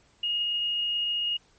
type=tone; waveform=sine; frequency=2863 Hz; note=F7; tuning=42 cents sharp; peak=-25 dBFS; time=0.23-1.37 s; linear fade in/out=5 ms; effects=pink hiss -62 dBFS RMS until 1.58 s + MP3 32 kbps